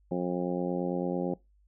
harmonic tone, 89 Hz, F2, 33 cents sharp, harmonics 2 / 3 / 4 / 5 / 6 / 7 / 8 / 9, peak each -32 / -35 / -34 / -38 / -35 / -46 / -46 / -42 dBFS, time 0.11-1.34 s, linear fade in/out 5 ms, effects noise-tail reverb RT60 0.2 s tail -22 dB re dry + added 50 Hz sine -61 dBFS peak until 1.67 s

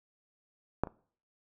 clicks, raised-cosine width 1 ms, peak -13 / -28 dBFS, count 2, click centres 0.836 / 0.872 s, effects noise-tail reverb RT60 0.5 s tail -24 dB re dry

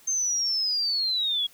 sine linear sweep, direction down, 6350 to 3290 Hz, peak -23 dBFS, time 0.07-1.47 s, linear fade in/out 10 ms, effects white hiss -55 dBFS RMS until 1.53 s

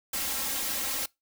white noise with comb filter, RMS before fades -31 dBFS, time 0.13-1.06 s, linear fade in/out 5 ms, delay 3.7 ms, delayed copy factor +0.9, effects noise-tail reverb RT60 0.2 s tail -24 dB re dry

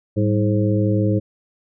harmonic tone with a mistuned harmonic, 105.9 Hz, G#2, 34 cents sharp, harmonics 1 / 2 / 3 / 4 / 5, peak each -18 / -22 / -22 / -27 / -25 dBFS, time 0.16-1.2 s, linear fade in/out 20 ms, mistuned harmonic 2, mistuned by -120 cents, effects none

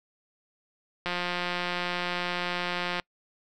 click train, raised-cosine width 0.3 ms, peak -14 dBFS, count 344, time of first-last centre 1.06-2.998 s, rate 177 Hz, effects noise-tail reverb RT60 0.1 s tail -26 dB re dry

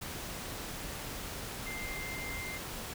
sine tone in noise, 2093 Hz, C7, in tune, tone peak -40 dBFS, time 1.66-2.58 s, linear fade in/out 10 ms, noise pink, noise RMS -41 dBFS, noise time 0.01-2.94 s, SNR -2 dB, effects none

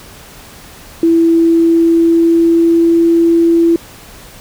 sine tone with pitch glide, 331.6 to 335.1 Hz, E4 to E4, +10 to +29 cents, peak -6 dBFS, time 1.03-3.76 s, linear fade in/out 2 ms, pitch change +19 cents, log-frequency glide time 1.33-3.09 s, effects pink hiss -36 dBFS RMS until 4.4 s

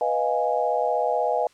sine chord, F half-diminished seventh, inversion second, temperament equal, 493.9 / 622.3 / 698.5 / 830.6 Hz, Cb5 / Eb5 / F5 / Ab5, 0 / 0 / 0 / 0 cents, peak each -26 dBFS, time 0.01-1.47 s, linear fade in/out 2 ms, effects white hiss -58 dBFS RMS until 1.53 s + low-pass 7000 Hz 12 dB/octave

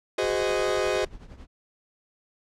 40% pulse chord, Ab dominant seventh, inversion third, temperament equal with one note detuned, 370 / 415.3 / 514.3 / 622.3 Hz, Gb4 / Ab4 / C5 / Eb5, 0 / 0 / -30 / 0 cents, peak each -28 dBFS, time 0.18-1.05 s, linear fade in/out 5 ms
brown noise with tremolo, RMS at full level -40 dBFS, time 0.21-1.47 s, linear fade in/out 20 ms, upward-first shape triangle, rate 11 Hz, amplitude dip 80%
effects low-pass 7000 Hz 12 dB/octave

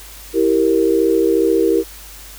sine chord, E diminished, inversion none, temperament equal, 329.6 / 392 / 466.2 Hz, E4 / G4 / Bb4, 0 / 0 / 0 cents, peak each -16 dBFS, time 0.33-1.84 s, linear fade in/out 50 ms, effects added 50 Hz sine -39 dBFS peak until 2.38 s + white hiss -38 dBFS RMS until 2.38 s

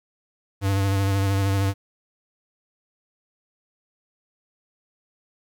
square tone with vibrato, 98 Hz, G2, in tune, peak -20 dBFS, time 0.61-1.74 s, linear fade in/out 50 ms, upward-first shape sine, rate 13 Hz, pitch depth 28 cents each way, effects 10-bit

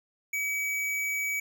sine tone with hard clipping, 2278 Hz, C#7, 47 cents sharp, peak -29 dBFS, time 0.33-1.4 s, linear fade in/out 5 ms, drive 17 dB, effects none

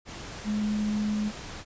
sine tone in noise, 210.9 Hz, G#3, 27 cents sharp, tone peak -25 dBFS, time 0.44-1.32 s, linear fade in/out 50 ms, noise pink, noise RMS -40 dBFS, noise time 0.05-1.65 s, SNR +12 dB, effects resampled to 16000 Hz

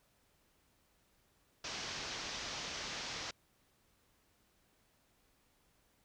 white low-pass noise, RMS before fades -43 dBFS, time 1.64-3.31 s, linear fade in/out 5 ms, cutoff 6200 Hz, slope 48 dB/octave, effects pink hiss -73 dBFS RMS until 6.04 s

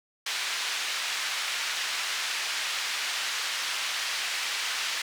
pink band-pass noise, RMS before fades -31 dBFS, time 0.26-5.02 s, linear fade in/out 5 ms, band 1800 to 5500 Hz, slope 12 dB/octave, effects none

